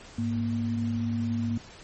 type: tone pair together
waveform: sine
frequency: 103.83 / 233.8 Hz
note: G#2 / A#3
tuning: 0 / +5 cents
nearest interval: octave + major second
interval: 1405 cents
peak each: -30 / -27 dBFS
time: 0.18-1.58 s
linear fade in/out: 5 ms
effects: pink hiss -48 dBFS RMS until 1.83 s + MP3 32 kbps